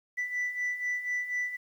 sine beating tone pair, 1975.5 / 1979.6 Hz, B6 / B6, 0 / +4 cents, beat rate 4.1 Hz, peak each -34 / -29 dBFS, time 0.17-1.57 s, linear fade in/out 20 ms, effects tanh soft clip ceiling -26 dBFS + 10-bit

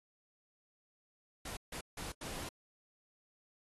pink noise bursts at uneven times, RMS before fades -44 dBFS, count 4, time 1.45-1.57 / 1.72-1.81 / 1.97-2.12 / 2.21-2.49 s, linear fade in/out 5 ms, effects AAC 32 kbps

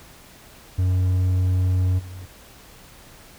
triangle tone with level steps, 92 Hz, F#2, 9 cents flat, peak -15 / -32 dBFS, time 0.78-2.26 s, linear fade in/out 10 ms, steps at 1.98 s, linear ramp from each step 20 ms, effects pink hiss -47 dBFS RMS until 3.38 s

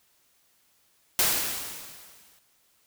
white noise with exponential decay, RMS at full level -21 dBFS, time 1.19-2.39 s, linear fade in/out 1 ms, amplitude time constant 260 ms, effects white hiss -66 dBFS RMS until 2.86 s

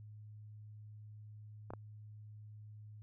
clicks, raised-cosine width 1 ms, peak -30 dBFS, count 2, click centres 1.705 / 1.736 s, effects added 106 Hz sine -50 dBFS peak until 3.02 s

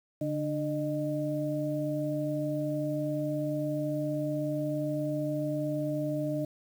sine tone cluster, 145.2 / 298.5 / 610 Hz, D3 / D4 / D#5, -19 / +28 / -34 cents, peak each -34 / -32 / -33 dBFS, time 0.21-6.45 s, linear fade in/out 5 ms, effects 9-bit

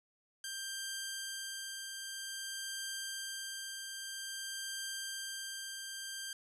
10% pulse tone with tremolo, 1582 Hz, G6, 15 cents sharp, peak -30 dBFS, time 0.44-6.33 s, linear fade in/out 2 ms, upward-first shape triangle, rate 0.51 Hz, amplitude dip 35%, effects resampled to 32000 Hz

